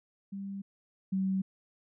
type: tone pair in turn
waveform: sine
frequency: 197 / 190.95 Hz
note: G3 / G3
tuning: +9 / -45 cents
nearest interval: minor second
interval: 54 cents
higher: first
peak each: -36 / -27 dBFS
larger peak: second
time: 0.32-0.62 / 1.12-1.42 s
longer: neither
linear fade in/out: 10 ms
effects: none